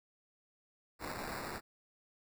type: noise with sample-and-hold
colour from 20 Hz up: white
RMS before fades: -42 dBFS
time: 0.99-1.61 s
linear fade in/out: 50 ms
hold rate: 3150 Hz
effects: none